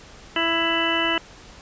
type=harmonic tone; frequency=331.5 Hz; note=E4; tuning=10 cents sharp; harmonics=1 / 2 / 3 / 4 / 5 / 6 / 8 / 9; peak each=-27 / -29 / -29 / -29 / -29 / -28 / -28 / -25 dBFS; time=0.36-1.18 s; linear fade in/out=2 ms; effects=pink hiss -45 dBFS RMS until 1.61 s + resampled to 16000 Hz